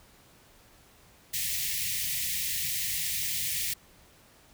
white band-stop noise, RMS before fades -31 dBFS, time 1.33-3.74 s, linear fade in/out 10 ms, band 180 to 1800 Hz, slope 96 dB/octave, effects pink hiss -58 dBFS RMS until 4.53 s

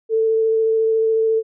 sine tone with vibrato, 445 Hz, A4, 20 cents sharp, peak -14 dBFS, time 0.09-1.43 s, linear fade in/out 50 ms, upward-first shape sine, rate 14 Hz, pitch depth 10 cents each way, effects none

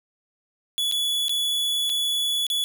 45% pulse tone with dropouts, 3413 Hz, G#7, 47 cents sharp, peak -22 dBFS, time 0.78-2.64 s, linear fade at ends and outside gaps 0 ms, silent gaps 0.914-0.922 / 1.283-1.294 / 1.895-1.899 / 2.467-2.501 s, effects none

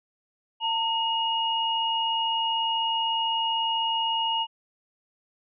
sine tone pair together, 908 / 2873 Hz, A#5 / F7, -46 / +48 cents, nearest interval octave + minor sixth, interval 1994 cents, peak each -26 dBFS, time 0.6-4.47 s, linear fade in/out 50 ms, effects none

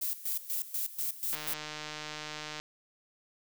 violet noise with tremolo, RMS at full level -33 dBFS, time 0.01-1.54 s, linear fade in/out 10 ms, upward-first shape square, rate 4.1 Hz, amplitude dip 80%
click train, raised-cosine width 0.2 ms, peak -22 dBFS, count 194, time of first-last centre 1.33-2.6 s, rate 152 Hz
effects none

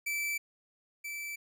45% pulse tone pair in turn, 2321 / 2321 Hz, D7 / D7, -21 / -21 cents, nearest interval unison, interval 0 cents, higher neither, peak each -31 / -37 dBFS, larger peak first, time 0.06-0.38 / 1.04-1.36 s, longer neither, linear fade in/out 10 ms, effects none

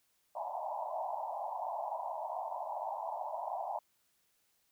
pink band-pass noise, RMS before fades -39 dBFS, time 0.35-3.79 s, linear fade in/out 5 ms, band 620 to 980 Hz, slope 96 dB/octave, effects white hiss -75 dBFS RMS until 4.71 s

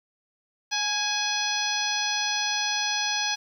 harmonic tone with a mistuned harmonic, 840 Hz, G#5, 19 cents sharp, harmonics 1 / 2 / 3 / 4 / 5 / 6 / 7, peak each -32 / -32 / -32 / -32 / -32 / -32 / -32 dBFS, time 0.71-3.36 s, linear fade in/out 20 ms, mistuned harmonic 2, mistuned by -34 cents, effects 9-bit

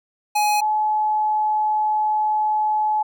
square / sine tone pair in turn, 839 / 854.7 Hz, G#5 / G#5, +17 / +49 cents, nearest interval unison, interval 32 cents, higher second, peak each -17 / -17 dBFS, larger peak neither, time 0.35-0.61 / 0.61-3.03 s, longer second, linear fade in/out 10 ms, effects none

